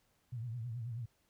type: tone with vibrato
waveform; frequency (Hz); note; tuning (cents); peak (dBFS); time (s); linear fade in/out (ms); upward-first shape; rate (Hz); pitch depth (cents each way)
sine; 117.6; A#2; +16; -38; 0.32-1.06; 10; triangle; 9.3; 140
effects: pink hiss -75 dBFS RMS until 1.29 s